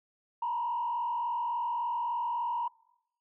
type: tone with frequency modulation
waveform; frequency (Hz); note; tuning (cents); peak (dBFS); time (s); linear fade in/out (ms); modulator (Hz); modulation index
sine; 950; A#5; +33; -28; 0.42-2.68; 5; 43.5; 0.87
effects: noise-tail reverb RT60 0.8 s tail -24 dB re dry + tanh soft clip ceiling -24 dBFS